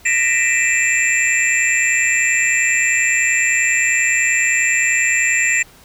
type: tone cluster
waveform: sine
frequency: 1850 / 1980 / 2373 / 2633 / 7330 Hz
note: A#6 / B6 / D7 / E7 / A#8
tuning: -14 / +4 / +17 / -3 / -30 cents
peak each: -19 dBFS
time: 0.05-5.63 s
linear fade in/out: 10 ms
effects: tanh soft clip ceiling -6 dBFS + pink hiss -46 dBFS RMS until 5.84 s